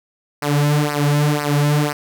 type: tone with flanger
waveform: sawtooth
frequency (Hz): 146.83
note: D3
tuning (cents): 0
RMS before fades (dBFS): -17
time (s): 0.42-1.93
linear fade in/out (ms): 5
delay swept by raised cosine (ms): 0.28 to 4.28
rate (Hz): 2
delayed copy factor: -0.9
effects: none